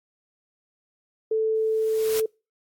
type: tone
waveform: sine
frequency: 440 Hz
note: A4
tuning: in tune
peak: -20 dBFS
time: 1.31-2.26 s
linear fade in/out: 5 ms
type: noise with exponential growth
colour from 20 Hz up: white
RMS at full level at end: -29 dBFS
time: 1.55-2.2 s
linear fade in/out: 2 ms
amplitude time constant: 140 ms
effects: noise-tail reverb RT60 0.3 s tail -26 dB re dry + AAC 64 kbps